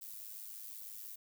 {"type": "noise with amplitude modulation", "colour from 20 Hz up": "violet", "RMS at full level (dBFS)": -45, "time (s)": [0.01, 1.16], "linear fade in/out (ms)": 10, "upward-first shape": "sine", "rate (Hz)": 106, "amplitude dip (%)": 65, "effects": []}